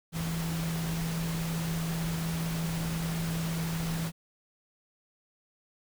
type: tone in noise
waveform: sine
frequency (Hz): 164.6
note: E3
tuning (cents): -2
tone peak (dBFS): -30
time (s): 0.12-4.12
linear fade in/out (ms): 50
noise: pink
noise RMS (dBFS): -38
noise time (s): 0.12-4.12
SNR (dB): +5
effects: none